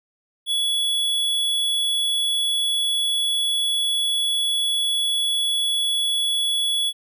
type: tone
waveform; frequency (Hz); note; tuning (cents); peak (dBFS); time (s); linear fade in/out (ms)
square; 3387; G#7; +33; -20; 0.46-6.93; 50
effects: none